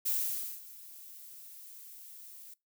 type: noise with ADSR envelope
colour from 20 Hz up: violet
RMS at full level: -30 dBFS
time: 0.05-2.54 s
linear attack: 17 ms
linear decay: 540 ms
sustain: -20 dB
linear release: 5 ms
effects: noise-tail reverb RT60 0.2 s tail -22 dB re dry